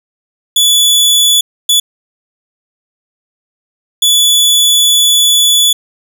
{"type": "tone bursts at uneven times", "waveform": "sawtooth", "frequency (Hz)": 3440, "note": "A7", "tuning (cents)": -40, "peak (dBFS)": -3, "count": 3, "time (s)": [[0.56, 1.41], [1.69, 1.8], [4.02, 5.73]], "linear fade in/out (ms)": 5, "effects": []}